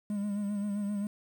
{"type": "tone with vibrato", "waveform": "triangle", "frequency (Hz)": 204.4, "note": "G#3", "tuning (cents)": -27, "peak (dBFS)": -28, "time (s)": [0.1, 1.07], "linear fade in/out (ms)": 2, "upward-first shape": "sine", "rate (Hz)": 7.6, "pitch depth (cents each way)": 42, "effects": ["9-bit"]}